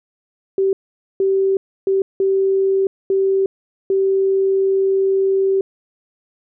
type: tone bursts at uneven times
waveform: sine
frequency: 386.8 Hz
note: G4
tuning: 23 cents flat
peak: -13 dBFS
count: 6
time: 0.58-0.73 / 1.2-1.57 / 1.87-2.02 / 2.2-2.87 / 3.1-3.46 / 3.9-5.61 s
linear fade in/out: 2 ms
effects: none